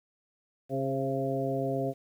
harmonic tone with a mistuned harmonic, 135.3 Hz, C#3, 42 cents flat, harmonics 1 / 2 / 3 / 4 / 5, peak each -34 / -34 / -34 / -34 / -34 dBFS, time 0.69-1.94 s, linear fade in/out 50 ms, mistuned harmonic 4, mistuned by -21 cents, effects 10-bit

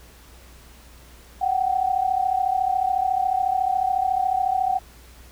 sine tone pair together, 738 / 772 Hz, F#5 / G5, -5 / -27 cents, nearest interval minor second, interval 78 cents, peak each -22 dBFS, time 1.41-4.79 s, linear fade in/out 10 ms, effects added 60 Hz sine -47 dBFS peak until 5.31 s + pink hiss -50 dBFS RMS until 5.31 s

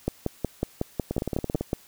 two click trains, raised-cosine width 2 ms, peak -11 / -14 dBFS, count 10 / 10, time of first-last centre 0.08-1.731 / 1.11-1.61 s, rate 5.45 / 18 Hz, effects white hiss -54 dBFS RMS until 1.87 s

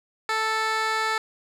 15% pulse tone with band-pass filter, 440 Hz, A4, in tune, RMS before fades -25 dBFS, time 0.29-1.18 s, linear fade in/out 2 ms, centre 2200 Hz, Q 0.69, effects none

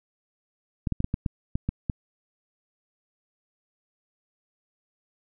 clicks, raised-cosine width 5 ms, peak -13 dBFS, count 9, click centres 0.872 / 0.923 / 1.004 / 1.044 / 1.141 / 1.262 / 1.555 / 1.69 / 1.898 s, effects none

